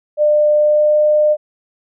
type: tone with pitch glide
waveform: sine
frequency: 599 to 603.5 Hz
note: D5 to D5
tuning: +34 to +47 cents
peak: -9 dBFS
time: 0.17-1.37 s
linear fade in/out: 50 ms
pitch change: +13 cents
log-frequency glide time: 0.49-1.05 s
effects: none